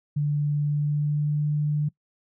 sine tone with pitch glide, 146.83 to 148.88 Hz, D3 to D3, 0 to +24 cents, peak -21 dBFS, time 0.16-1.89 s, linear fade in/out 10 ms, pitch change +24 cents, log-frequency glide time 0.65-1.45 s, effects noise-tail reverb RT60 0.1 s tail -22 dB re dry

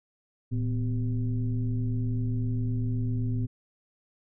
sine tone with frequency modulation, 114.1 Hz, A#2, 37 cents flat, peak -25 dBFS, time 0.51-3.47 s, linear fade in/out 20 ms, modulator 138 Hz, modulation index 0.81, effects none

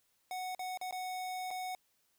square tone with dropouts, 739 Hz, F#5, 2 cents flat, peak -38 dBFS, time 0.31-1.75 s, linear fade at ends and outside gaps 1 ms, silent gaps 0.549-0.593 / 0.774-0.813 / 0.91-0.925 / 1.506-1.511 s, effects white hiss -75 dBFS RMS until 2.18 s

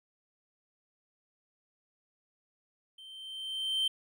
triangle tone with level ramp, 3118 Hz, G7, 10 cents flat, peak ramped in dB -47 to -24 dBFS, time 2.98-3.88 s, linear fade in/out 5 ms, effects none

